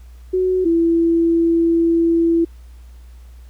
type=tone pair in turn; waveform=sine; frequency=370 / 333.8 Hz; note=F#4 / E4; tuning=0 / +22 cents; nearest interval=major second; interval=178 cents; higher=first; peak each=-14 / -12 dBFS; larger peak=second; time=0.33-0.65 / 0.65-2.45 s; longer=second; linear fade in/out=10 ms; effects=added 60 Hz sine -37 dBFS peak until 3.49 s + pink hiss -56 dBFS RMS until 3.49 s